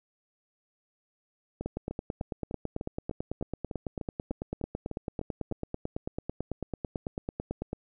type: two click trains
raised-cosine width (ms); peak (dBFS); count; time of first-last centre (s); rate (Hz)
2; -19 / -22; 56 / 14; 1.66-7.731 / 1.61-5.514; 9.06 / 3.33
effects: none